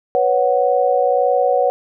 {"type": "chord", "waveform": "sine", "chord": "B suspended second", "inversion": "none", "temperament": "just", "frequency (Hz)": [493.9, 555.6, 740.8], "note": ["B4", "C#5", "F#5"], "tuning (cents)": [0, 4, 2], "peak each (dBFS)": -17, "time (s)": [0.15, 1.7], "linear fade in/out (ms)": 0, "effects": []}